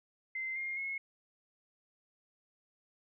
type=tone with pitch steps; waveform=sine; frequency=2075 / 2124 / 2173 Hz; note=C7 / C7 / C#7; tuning=-15 / +25 / -35 cents; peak=-35 dBFS; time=0.35-0.98 s; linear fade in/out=5 ms; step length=210 ms; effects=none